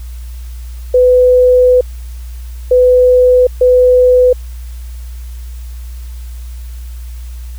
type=tone bursts at uneven times; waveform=sine; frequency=501 Hz; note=B4; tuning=25 cents sharp; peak=-4 dBFS; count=3; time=0.94-1.81 / 2.71-3.47 / 3.61-4.33 s; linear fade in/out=5 ms; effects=added 60 Hz sine -23 dBFS peak until 7.58 s + white hiss -43 dBFS RMS until 7.58 s